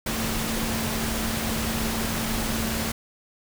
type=tone in noise; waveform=sine; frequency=224.4 Hz; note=A3; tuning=34 cents sharp; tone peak=-30 dBFS; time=0.06-2.92 s; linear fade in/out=5 ms; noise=pink; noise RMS=-28 dBFS; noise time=0.06-2.92 s; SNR=-5 dB; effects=none